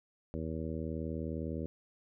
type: harmonic tone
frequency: 79.8 Hz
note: D#2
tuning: 44 cents sharp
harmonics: 1 / 2 / 3 / 4 / 5 / 6 / 7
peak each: -40 / -41 / -41 / -43 / -46 / -45 / -47 dBFS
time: 0.34-1.66 s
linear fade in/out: 0 ms
effects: none